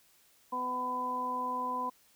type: harmonic tone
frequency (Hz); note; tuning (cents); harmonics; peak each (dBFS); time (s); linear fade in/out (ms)
251; B3; +28; 1 / 2 / 3 / 4; -42 / -43 / -44 / -32; 0.52-1.9; 10
effects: white hiss -65 dBFS RMS until 2.15 s